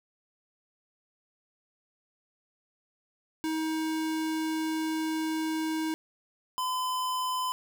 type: tone pair in turn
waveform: square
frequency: 316.9 / 1016.3 Hz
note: D#4 / B5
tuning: +32 / +49 cents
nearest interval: octave + minor sixth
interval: 2017 cents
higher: second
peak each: -29 / -29 dBFS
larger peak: neither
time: 3.44-5.94 / 6.58-7.52 s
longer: first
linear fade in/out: 0 ms
effects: none